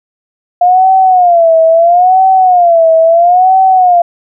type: tone with vibrato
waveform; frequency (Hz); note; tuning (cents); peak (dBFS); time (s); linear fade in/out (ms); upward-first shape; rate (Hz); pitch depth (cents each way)
sine; 703; F5; +11; -3; 0.61-4.02; 5; sine; 0.75; 140
effects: none